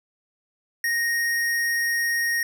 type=tone; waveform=square; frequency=1864.7 Hz; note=A#6; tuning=in tune; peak=-22 dBFS; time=0.84-2.43 s; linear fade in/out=2 ms; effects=none